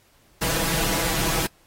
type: noise with comb filter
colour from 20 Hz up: pink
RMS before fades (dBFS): -24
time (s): 0.41-1.47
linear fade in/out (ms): 10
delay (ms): 6.1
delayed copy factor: +1
effects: pink hiss -59 dBFS RMS until 1.66 s + AAC 48 kbps